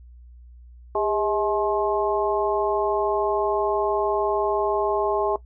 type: harmonic tone with a mistuned harmonic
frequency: 213.3 Hz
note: G#3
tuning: 46 cents sharp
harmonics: 2 / 3 / 4 / 5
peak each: -24 / -26 / -27 / -28 dBFS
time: 0.95-5.36 s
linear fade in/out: 2 ms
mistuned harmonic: 2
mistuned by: -82 cents
effects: noise-tail reverb RT60 0.1 s tail -17 dB re dry + added 60 Hz sine -43 dBFS peak until 5.45 s